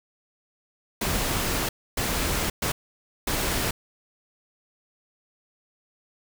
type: noise bursts at uneven times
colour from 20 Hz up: pink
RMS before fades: -26 dBFS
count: 4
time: 1.01-1.69 / 1.97-2.5 / 2.62-2.72 / 3.27-3.71 s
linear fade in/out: 5 ms
effects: none